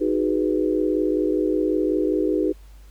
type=chord; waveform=sine; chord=G# minor seventh; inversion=second; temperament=equal; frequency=311.1 / 370 / 415.3 / 493.9 Hz; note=D#4 / F#4 / G#4 / B4; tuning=0 / 0 / 0 / 0 cents; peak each=-22 / -24 / -25 / -27 dBFS; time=0-2.53 s; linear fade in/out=20 ms; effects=added 50 Hz sine -42 dBFS peak until 2.9 s + pink hiss -57 dBFS RMS until 2.9 s